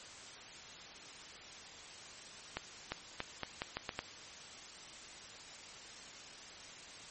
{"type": "accelerating click train", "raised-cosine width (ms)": 0.3, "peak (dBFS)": -20, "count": 8, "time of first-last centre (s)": [2.57, 3.991], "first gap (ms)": 350, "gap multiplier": 0.81, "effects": ["white hiss -51 dBFS RMS until 7.1 s", "MP3 32 kbps"]}